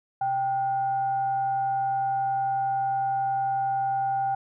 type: tone with frequency modulation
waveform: sine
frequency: 784 Hz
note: G5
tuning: in tune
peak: -23 dBFS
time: 0.21-4.35 s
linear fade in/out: 5 ms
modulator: 657 Hz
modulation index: 0.23
effects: none